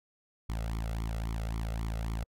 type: tone with flanger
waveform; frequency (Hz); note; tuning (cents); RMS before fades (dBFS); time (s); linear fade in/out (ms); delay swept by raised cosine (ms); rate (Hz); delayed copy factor
sawtooth; 55.6; A1; +19; -34; 0.49-2.24; 5; 0.89 to 1.52; 3.7; +1
effects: AAC 64 kbps